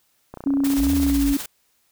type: click train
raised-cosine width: 1 ms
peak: -21 dBFS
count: 24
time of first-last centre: 0.34-1.099 s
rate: 30.3 Hz
type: tone with pitch glide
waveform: sine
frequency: 277.2 to 280.3 Hz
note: C#4 to C#4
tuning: 0 to +19 cents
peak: -17 dBFS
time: 0.46-1.37 s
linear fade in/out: 5 ms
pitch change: +19 cents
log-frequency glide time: 0.74-1.19 s
type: noise with tremolo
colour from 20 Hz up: white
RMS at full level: -30 dBFS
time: 0.64-1.46 s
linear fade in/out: 5 ms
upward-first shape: sine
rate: 16 Hz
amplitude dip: 50%
type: exponential two-way sweep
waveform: sine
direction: up then down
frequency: 46 to 82.41 to 46 Hz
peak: -23 dBFS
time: 0.77-1.34 s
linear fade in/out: 20 ms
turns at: 0.93 s
effects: white hiss -65 dBFS RMS until 1.91 s